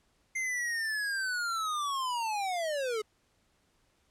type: linear sweep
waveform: square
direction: down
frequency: 2100 to 415.3 Hz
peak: -31 dBFS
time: 0.35-3.02 s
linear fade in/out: 10 ms
effects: pink hiss -71 dBFS RMS until 4.1 s + low-pass 10000 Hz 12 dB/octave